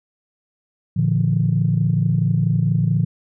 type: tone cluster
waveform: sine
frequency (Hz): 113.6 / 145.4 / 169.9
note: A#2 / D3 / F3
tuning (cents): -44 / -17 / -47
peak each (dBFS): -19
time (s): 0.96-3.05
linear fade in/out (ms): 10
effects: tanh soft clip ceiling -6 dBFS